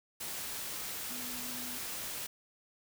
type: tone in noise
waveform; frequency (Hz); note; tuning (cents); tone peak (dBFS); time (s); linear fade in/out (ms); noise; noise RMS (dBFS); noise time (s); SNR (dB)
sine; 246.9; B3; 0; -47; 1.1-1.78; 10; white; -40; 0.2-2.27; -10
effects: none